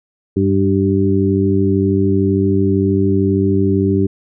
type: harmonic tone with a mistuned harmonic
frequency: 98 Hz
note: G2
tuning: in tune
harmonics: 1 / 2 / 3 / 4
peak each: -17 / -17 / -17 / -17 dBFS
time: 0.36-4.07 s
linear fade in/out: 10 ms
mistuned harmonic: 4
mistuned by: -22 cents
effects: none